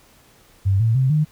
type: tone with pitch steps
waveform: sine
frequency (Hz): 97.3 / 113.07 / 131.39 / 152.68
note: G2 / A2 / C3 / D#3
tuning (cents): -12 / +48 / +8 / -32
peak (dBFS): -14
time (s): 0.65-1.25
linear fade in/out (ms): 20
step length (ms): 150
effects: pink hiss -53 dBFS RMS until 1.31 s